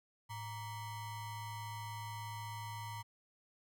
square ring-modulated tone, 523.3 Hz, C5, in tune, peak -40 dBFS, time 0.29-3.03 s, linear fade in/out 20 ms, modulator 415 Hz, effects none

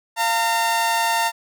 sawtooth tone pair together, 691.8 / 912 Hz, F5 / A#5, -17 / -38 cents, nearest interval perfect fourth, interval 479 cents, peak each -21 / -15 dBFS, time 0.16-1.32 s, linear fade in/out 50 ms, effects none

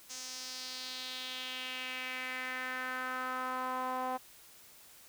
sawtooth tone with band-pass filter sweep, 256.1 Hz, C4, 37 cents flat, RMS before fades -39 dBFS, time 0.09-4.18 s, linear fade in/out 20 ms, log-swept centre 6300 to 850 Hz, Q 2.9, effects white hiss -57 dBFS RMS until 5.08 s

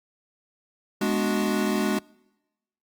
square chord, G# half-diminished seventh, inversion none, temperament equal with one note detuned, 209.3 / 246.9 / 293.7 / 370 Hz, G#3 / B3 / D4 / F#4, +14 / 0 / 0 / 0 cents, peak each -26 / -31 / -30 / -29 dBFS, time 1.01-1.99 s, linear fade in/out 5 ms, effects noise-tail reverb RT60 1.0 s tail -26 dB re dry + Opus 48 kbps

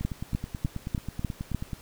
two click trains, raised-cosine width 5 ms, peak -20 / -14 dBFS, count 17 / 6, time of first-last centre 0.01-1.732 / 0.05-1.547 s, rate 9.29 / 3.34 Hz, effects pink hiss -51 dBFS RMS until 1.81 s

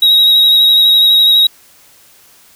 triangle tone with vibrato, 3814 Hz, A#7, 39 cents sharp, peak -4 dBFS, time 0.02-1.47 s, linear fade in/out 5 ms, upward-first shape sine, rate 12 Hz, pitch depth 21 cents each way, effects white hiss -45 dBFS RMS until 2.55 s

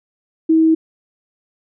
sine tone, 321.3 Hz, E4, 44 cents flat, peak -9 dBFS, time 0.49-0.75 s, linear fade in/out 10 ms, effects none

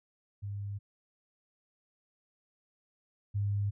sine tone pair in turn, 101 / 101.45 Hz, G#2 / G#2, -48 / -40 cents, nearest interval unison, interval 8 cents, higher second, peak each -35 / -28 dBFS, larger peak second, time 0.42-0.79 / 3.34-3.71 s, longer neither, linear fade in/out 20 ms, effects none

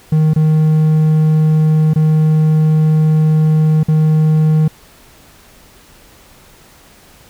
triangle tone with dropouts, 155.8 Hz, D#3, 3 cents sharp, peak -6 dBFS, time 0.12-4.68 s, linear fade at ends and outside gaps 5 ms, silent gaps 0.336-0.36 / 1.936-1.958 / 3.833-3.883 s, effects pink hiss -44 dBFS RMS until 7.29 s

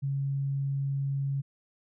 sine tone, 138.2 Hz, C#3, 5 cents flat, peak -27 dBFS, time 0.02-1.42 s, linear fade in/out 20 ms, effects none

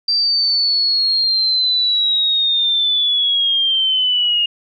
sine linear sweep, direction down, 4699 to 2840 Hz, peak -13 dBFS, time 0.08-4.46 s, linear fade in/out 5 ms, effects none

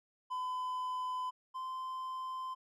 triangle tone pair in turn, 1011 / 1034.6 Hz, B5 / C6, +40 / -20 cents, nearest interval unison, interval 40 cents, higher second, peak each -33 / -36 dBFS, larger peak first, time 0.3-1.31 / 1.54-2.55 s, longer neither, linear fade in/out 20 ms, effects none

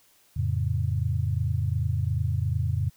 sine chord, F augmented, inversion none, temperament equal, 87.31 / 110 / 138.59 Hz, F2 / A2 / C#3, 0 / 0 / 0 cents, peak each -27 / -27 / -29 dBFS, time 0.36-2.9 s, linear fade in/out 10 ms, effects white hiss -61 dBFS RMS until 2.96 s

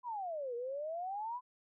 sine exponential two-way sweep, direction down then up, 1019 to 466.2 to 1019 Hz, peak -37 dBFS, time 0.03-1.41 s, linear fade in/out 50 ms, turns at 0.55 s, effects none

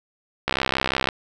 click train, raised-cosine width 0.3 ms, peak -4 dBFS, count 41, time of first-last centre 0.48-1.088 s, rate 65.8 Hz, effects 7-bit

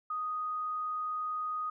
sine tone, 1244.5 Hz, D#6, in tune, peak -32 dBFS, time 0.1-1.7 s, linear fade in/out 5 ms, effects none

